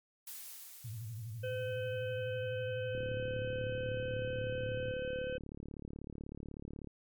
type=noise with exponential decay; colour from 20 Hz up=blue; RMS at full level=-45 dBFS; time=0.27-3.08 s; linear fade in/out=2 ms; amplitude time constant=610 ms
type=tone with vibrato; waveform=sine; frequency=112.3 Hz; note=A2; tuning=36 cents sharp; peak=-40 dBFS; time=0.84-4.92 s; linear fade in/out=10 ms; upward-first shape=sine; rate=12 Hz; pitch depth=140 cents each way
type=harmonic tone; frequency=510 Hz; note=C5; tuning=44 cents flat; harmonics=1 / 3 / 5 / 6; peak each=-36 / -46 / -50 / -52 dBFS; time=1.43-5.38 s; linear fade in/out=10 ms
type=click train; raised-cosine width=3 ms; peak=-32 dBFS; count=143; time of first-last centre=2.95-6.873 s; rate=36.2 Hz
effects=MP3 96 kbps